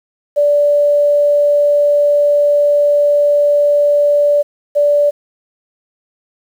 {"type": "tone pair in turn", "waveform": "sine", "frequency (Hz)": [582, 582], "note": ["D5", "D5"], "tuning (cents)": [-16, -16], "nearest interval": "unison", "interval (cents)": 0, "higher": "neither", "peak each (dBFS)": -8, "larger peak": "neither", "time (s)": [[0.36, 4.43], [4.75, 5.11]], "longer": "first", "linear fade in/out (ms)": 20, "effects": ["7-bit"]}